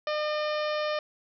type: harmonic tone with a mistuned harmonic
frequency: 605 Hz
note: D#5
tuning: 49 cents flat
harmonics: 1 / 2 / 3 / 4 / 5 / 6 / 7 / 8 / 9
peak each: -28 / -34 / -38 / -40 / -42 / -44 / -45 / -46 / -47 dBFS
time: 0.07-0.99 s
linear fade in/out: 2 ms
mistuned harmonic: 8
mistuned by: +18 cents
effects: none

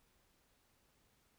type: silence
effects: pink hiss -74 dBFS RMS until 1.38 s

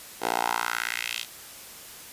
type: tone with high-pass filter sweep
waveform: 10% pulse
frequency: 58.27 Hz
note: A#1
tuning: in tune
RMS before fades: -29 dBFS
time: 0.2-1.26 s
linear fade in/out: 50 ms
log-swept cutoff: 530 to 3400 Hz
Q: 2.4
effects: white hiss -44 dBFS RMS until 2.12 s + resampled to 32000 Hz

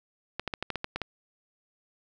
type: clicks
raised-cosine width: 0.3 ms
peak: -15 dBFS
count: 9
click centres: 0.396 / 0.477 / 0.538 / 0.626 / 0.703 / 0.757 / 0.844 / 0.96 / 1.017 s
effects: none

